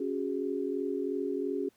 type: chord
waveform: sine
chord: C# suspended fourth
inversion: none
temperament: equal with one note detuned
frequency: 277.2 / 370 / 412.9 Hz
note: C#4 / F#4 / G#4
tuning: 0 / 0 / -10 cents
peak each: -34 dBFS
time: 0-1.69 s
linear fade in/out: 5 ms
effects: pink hiss -68 dBFS RMS until 1.76 s + high-pass 100 Hz 12 dB/octave